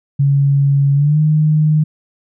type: tone with pitch glide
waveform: sine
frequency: 140 to 153.56 Hz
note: C#3 to D#3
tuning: +18 to -22 cents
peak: -9 dBFS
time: 0.19-1.84 s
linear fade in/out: 10 ms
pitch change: +160 cents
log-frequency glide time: 0.94-1.19 s
effects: none